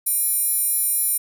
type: tone with high-pass filter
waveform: square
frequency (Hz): 796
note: G5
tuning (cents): +26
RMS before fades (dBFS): -21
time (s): 0.06-1.18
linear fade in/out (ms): 10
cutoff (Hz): 11000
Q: 8.4
effects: none